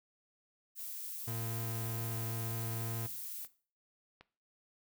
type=noise; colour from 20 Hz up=violet; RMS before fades=-43 dBFS; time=0.75-3.48 s; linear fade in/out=50 ms
type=tone; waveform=40% pulse; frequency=114.2 Hz; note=A#2; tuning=35 cents flat; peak=-37 dBFS; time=1.27-3.07 s; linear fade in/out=10 ms
type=clicks; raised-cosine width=0.3 ms; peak=-37 dBFS; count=3; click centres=2.117 / 3.448 / 4.21 s
effects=noise-tail reverb RT60 0.4 s tail -17 dB re dry